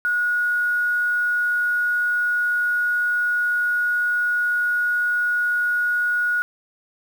sine tone with quantisation, 1451 Hz, F#6, 34 cents flat, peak -18 dBFS, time 0.05-6.42 s, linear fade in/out 0 ms, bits 7, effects none

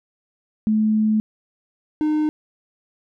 sine / triangle tone pair in turn, 216 / 305.5 Hz, A3 / D#4, -32 / -32 cents, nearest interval tritone, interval 600 cents, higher second, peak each -15 dBFS, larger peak neither, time 0.67-1.2 / 2.01-2.29 s, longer first, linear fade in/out 0 ms, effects none

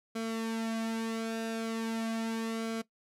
sawtooth tone with flanger, 225.5 Hz, A3, 43 cents sharp, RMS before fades -34 dBFS, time 0.15-2.82 s, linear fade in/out 10 ms, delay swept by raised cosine 1.1 to 3.5 ms, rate 0.39 Hz, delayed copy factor -0.6, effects noise-tail reverb RT60 0.1 s tail -18 dB re dry + low-pass 11000 Hz 12 dB/octave

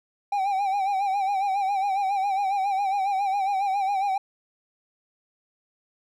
triangle tone with vibrato, 787 Hz, G5, 7 cents sharp, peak -20 dBFS, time 0.32-4.18 s, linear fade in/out 5 ms, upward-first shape sine, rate 7.3 Hz, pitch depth 72 cents each way, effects none

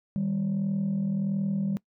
sine tone pair together, 155.56 / 197.01 Hz, D#3 / G3, 0 / +9 cents, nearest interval major third, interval 409 cents, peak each -30 / -24 dBFS, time 0.16-1.77 s, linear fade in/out 0 ms, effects noise-tail reverb RT60 0.1 s tail -24 dB re dry + tanh soft clip ceiling -22 dBFS

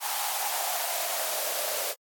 white noise with high-pass filter sweep, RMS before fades -30 dBFS, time 0-1.95 s, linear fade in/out 50 ms, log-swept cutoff 860 to 550 Hz, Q 5.6, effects AAC 64 kbps

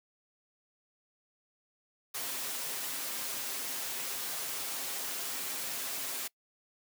white noise with comb filter, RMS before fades -37 dBFS, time 2.14-6.28 s, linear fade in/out 10 ms, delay 7.5 ms, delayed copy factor +0.55, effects noise-tail reverb RT60 0.1 s tail -24 dB re dry + high-pass 200 Hz 12 dB/octave

